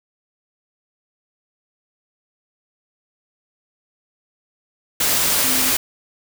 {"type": "tone in noise", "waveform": "sine", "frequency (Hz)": 260, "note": "C4", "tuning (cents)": -11, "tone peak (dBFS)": -27, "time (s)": [5.44, 5.71], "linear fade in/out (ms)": 5, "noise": "white", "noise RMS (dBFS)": -18, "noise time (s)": [5, 5.77], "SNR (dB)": -12, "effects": []}